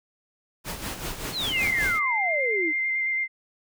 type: noise with tremolo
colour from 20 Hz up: pink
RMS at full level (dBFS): -31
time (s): 0.64-2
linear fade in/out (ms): 50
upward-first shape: sine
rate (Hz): 5.2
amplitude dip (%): 60
type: exponential sweep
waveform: sine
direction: down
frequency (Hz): 4435 to 293.7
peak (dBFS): -26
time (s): 1.32-2.73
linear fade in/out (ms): 50
type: tone with vibrato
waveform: sine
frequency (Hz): 2093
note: C7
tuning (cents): 0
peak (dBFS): -23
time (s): 1.51-3.28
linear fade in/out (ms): 50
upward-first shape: square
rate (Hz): 9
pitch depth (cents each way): 13
effects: none